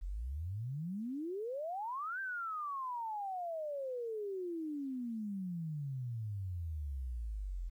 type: exponential two-way sweep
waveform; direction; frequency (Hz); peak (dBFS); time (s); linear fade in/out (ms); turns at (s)
sine; up then down; 41.34 to 1589 to 41.34; -37; 0.01-7.7; 20; 2.2
effects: 12-bit